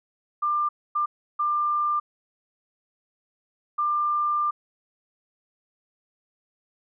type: tone bursts at uneven times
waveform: sine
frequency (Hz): 1193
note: D6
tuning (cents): +27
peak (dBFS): -21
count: 4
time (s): 0.42-0.69 / 0.95-1.06 / 1.39-2 / 3.78-4.51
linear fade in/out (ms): 10
effects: none